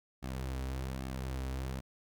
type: tone with flanger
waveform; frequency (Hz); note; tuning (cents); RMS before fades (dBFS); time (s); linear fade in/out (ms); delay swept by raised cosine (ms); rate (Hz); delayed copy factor
sawtooth; 65.41; C2; 0; -38; 0.22-1.81; 20; 2 to 5.8; 1.2; -0.55
effects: none